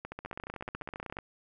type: two click trains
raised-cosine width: 0.5 ms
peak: -24 / -24 dBFS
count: 17 / 16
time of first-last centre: 0.05-1.169 / 0.25-1.188 s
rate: 14.3 / 16 Hz
effects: none